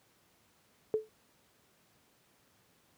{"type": "tone with exponential decay", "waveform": "sine", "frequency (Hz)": 434.6, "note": "A4", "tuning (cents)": -21, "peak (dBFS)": -23, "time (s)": [0.94, 1.09], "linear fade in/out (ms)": 0, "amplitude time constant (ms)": 31, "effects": ["pink hiss -68 dBFS RMS until 2.97 s", "high-pass 100 Hz 12 dB/octave"]}